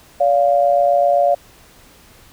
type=tone pair together; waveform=sine; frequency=572.2 / 700 Hz; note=D5 / F5; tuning=-45 / +4 cents; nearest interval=minor third; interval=349 cents; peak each=-14 dBFS; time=0.2-1.35 s; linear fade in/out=10 ms; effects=pink hiss -47 dBFS RMS until 2.32 s